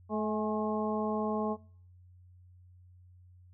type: harmonic tone with a mistuned harmonic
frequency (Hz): 215.1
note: A3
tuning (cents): -39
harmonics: 1 / 2 / 3 / 4 / 5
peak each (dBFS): -32 / -35 / -37 / -38 / -39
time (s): 0.09-1.57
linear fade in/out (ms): 50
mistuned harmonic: 4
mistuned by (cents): -39
effects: noise-tail reverb RT60 0.6 s tail -25 dB re dry + added 90 Hz sine -54 dBFS peak until 3.53 s